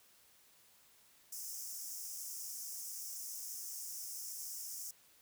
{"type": "high-pass noise", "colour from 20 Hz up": "pink", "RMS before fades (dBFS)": -45, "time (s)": [1.32, 4.91], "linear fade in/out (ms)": 5, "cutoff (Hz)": 5200, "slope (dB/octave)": 96, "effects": ["white hiss -66 dBFS RMS until 5.21 s"]}